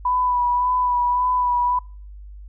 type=tone with vibrato; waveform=sine; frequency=987.8 Hz; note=B5; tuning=in tune; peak=-17 dBFS; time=0.05-1.79 s; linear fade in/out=5 ms; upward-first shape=sine; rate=1.8 Hz; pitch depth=24 cents each way; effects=noise-tail reverb RT60 0.4 s tail -26 dB re dry + added 50 Hz sine -36 dBFS peak until 2.48 s